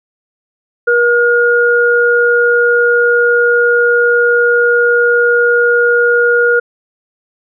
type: tone pair together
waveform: sine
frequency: 477.6 / 1429.5 Hz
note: A#4 / F6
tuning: +42 / +40 cents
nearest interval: octave + perfect fifth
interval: 1898 cents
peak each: -10 dBFS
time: 0.87-6.6 s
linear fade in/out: 10 ms
effects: none